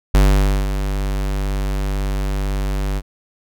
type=tone with ADSR envelope; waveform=square; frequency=49 Hz; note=G1; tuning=in tune; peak=-9 dBFS; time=0.14-3.02 s; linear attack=5 ms; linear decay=520 ms; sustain=-10 dB; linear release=46 ms; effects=none